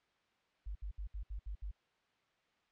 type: tone bursts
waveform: sine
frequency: 50 Hz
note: G1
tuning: 35 cents sharp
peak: -39 dBFS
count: 7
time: 0.66-1.714 s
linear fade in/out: 10 ms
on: 94 ms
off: 66 ms
effects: white hiss -75 dBFS RMS until 2.71 s + low-pass 3000 Hz 12 dB/octave